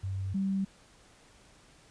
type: tone pair in turn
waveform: sine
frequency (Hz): 96 / 193.89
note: G2 / G3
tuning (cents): -36 / -19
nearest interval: octave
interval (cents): 1217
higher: second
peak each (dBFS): -31 / -27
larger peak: second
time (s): 0.03-0.34 / 0.34-0.65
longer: neither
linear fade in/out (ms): 10
effects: pink hiss -59 dBFS RMS until 1.9 s + resampled to 22050 Hz